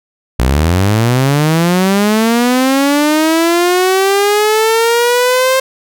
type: linear sweep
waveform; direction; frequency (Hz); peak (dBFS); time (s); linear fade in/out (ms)
sawtooth; up; 57.4 to 529; -5; 0.39-5.6; 5
effects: none